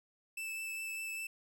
45% pulse tone with vibrato, 2637 Hz, E7, in tune, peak -38 dBFS, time 0.37-1.27 s, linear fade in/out 5 ms, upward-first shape sine, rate 5 Hz, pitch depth 10 cents each way, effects 13-bit

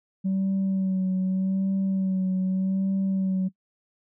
sine tone with vibrato, 190 Hz, F#3, 46 cents sharp, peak -20 dBFS, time 0.24-3.49 s, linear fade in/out 20 ms, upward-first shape sine, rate 0.83 Hz, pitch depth 31 cents each way, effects noise-tail reverb RT60 0.1 s tail -21 dB re dry + tanh soft clip ceiling -20 dBFS

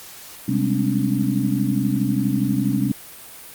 sine tone cluster, 129.6 / 196.6 / 208.9 / 263.6 / 288.3 Hz, C3 / G3 / G#3 / C4 / D4, -16 / +5 / +10 / +13 / -32 cents, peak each -24 dBFS, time 0.48-2.92 s, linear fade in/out 5 ms, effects white hiss -40 dBFS RMS until 3.54 s + Opus 48 kbps

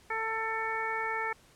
harmonic tone, 445.2 Hz, A4, 20 cents sharp, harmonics 1 / 2 / 3 / 4 / 5, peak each -39 / -35 / -37 / -36 / -37 dBFS, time 0.1-1.33 s, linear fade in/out 5 ms, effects pink hiss -60 dBFS RMS until 1.55 s + low-pass 11000 Hz 12 dB/octave

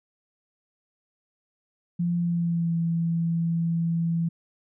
sine tone with pitch glide, 173 to 167.01 Hz, F3 to E3, -16 to +23 cents, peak -22 dBFS, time 1.99-4.29 s, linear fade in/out 10 ms, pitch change -61 cents, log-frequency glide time 2.17-2.74 s, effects none

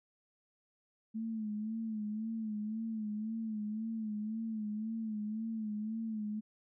sine tone with vibrato, 217.8 Hz, A3, 17 cents flat, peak -35 dBFS, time 1.14-6.41 s, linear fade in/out 20 ms, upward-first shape sine, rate 1.9 Hz, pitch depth 65 cents each way, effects none

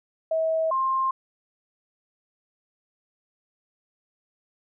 sine tone pair in turn, 644 / 1057.8 Hz, E5 / C6, -41 / +19 cents, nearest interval major sixth, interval 860 cents, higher second, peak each -21 dBFS, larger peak neither, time 0.31-0.71 / 0.71-1.11 s, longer neither, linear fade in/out 5 ms, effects none

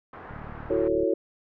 white low-pass noise, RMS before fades -43 dBFS, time 0.13-0.88 s, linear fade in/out 2 ms, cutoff 1500 Hz, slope 24 dB/octave
click train, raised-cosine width 5 ms, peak -29 dBFS, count 28, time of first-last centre 0.31-1.032 s, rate 37.4 Hz
sine chord, F# minor seventh, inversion third, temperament just, 333 / 370 / 444 / 555 Hz, E4 / F#4 / A4 / C#5, +18 / 0 / +16 / +2 cents, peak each -27 dBFS, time 0.7-1.14 s, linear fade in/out 5 ms
effects none

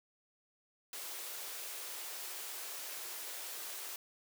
white high-pass noise, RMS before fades -44 dBFS, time 0.93-3.96 s, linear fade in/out 2 ms, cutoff 330 Hz, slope 48 dB/octave, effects none

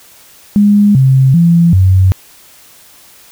sine tone with pitch steps, 205.3 / 132.7 / 169.8 / 93.9 Hz, G#3 / C3 / F3 / F#2, -20 / +25 / -48 / +26 cents, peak -4 dBFS, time 0.56-2.12 s, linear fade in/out 0 ms, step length 390 ms, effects white hiss -41 dBFS RMS until 3.31 s

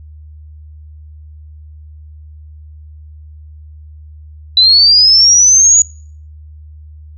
sine linear sweep, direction up, 3951 to 6850 Hz, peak -4 dBFS, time 4.57-5.82 s, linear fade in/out 2 ms, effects noise-tail reverb RT60 0.5 s tail -24 dB re dry + added 76 Hz sine -32 dBFS peak until 7.17 s

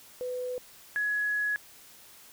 sine tone pair in turn, 500 / 1681.8 Hz, B4 / G#6, +21 / +21 cents, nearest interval octave + major sixth, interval 2100 cents, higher second, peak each -31 / -26 dBFS, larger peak second, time 0.21-0.58 / 0.96-1.56 s, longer second, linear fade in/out 0 ms, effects white hiss -53 dBFS RMS until 2.32 s

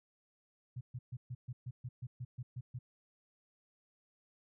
sine tone bursts, 124 Hz, B2, 7 cents sharp, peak -39 dBFS, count 12, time 0.76-2.79 s, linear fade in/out 10 ms, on 50 ms, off 130 ms, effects none

